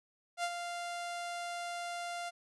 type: tone with ADSR envelope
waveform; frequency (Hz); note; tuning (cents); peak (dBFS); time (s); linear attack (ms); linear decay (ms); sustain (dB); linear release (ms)
sawtooth; 696; F5; -6; -27; 0.37-2.31; 67; 55; -7; 28
effects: resampled to 24000 Hz